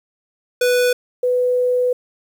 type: tone pair in turn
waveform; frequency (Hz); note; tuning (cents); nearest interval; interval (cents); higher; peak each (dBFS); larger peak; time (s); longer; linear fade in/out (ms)
square / sine; 493.9 / 497.3; B4 / B4; 0 / +12; unison; 12; second; -14; neither; 0.61-0.93 / 1.23-1.93; second; 5
effects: 8-bit